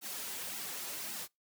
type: noise with flanger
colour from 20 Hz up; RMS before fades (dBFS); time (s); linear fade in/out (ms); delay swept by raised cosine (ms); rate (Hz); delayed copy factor
white; -41; 0.01-1.28; 50; 1.7 to 6.9; 1.8; -1
effects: noise-tail reverb RT60 0.2 s tail -26 dB re dry + high-pass 150 Hz 12 dB/octave